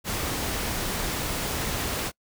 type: noise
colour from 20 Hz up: pink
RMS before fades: -29 dBFS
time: 0.04-2.12 s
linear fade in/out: 50 ms
effects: noise-tail reverb RT60 0.1 s tail -26 dB re dry